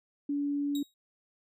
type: tone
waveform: sine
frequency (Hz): 286.3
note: D4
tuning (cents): -44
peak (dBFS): -28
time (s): 0.29-0.83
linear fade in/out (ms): 5
type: tone with exponential decay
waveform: sawtooth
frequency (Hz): 3799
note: A#7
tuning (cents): +32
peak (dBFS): -34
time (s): 0.75-0.94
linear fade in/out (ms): 2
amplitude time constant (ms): 41
effects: none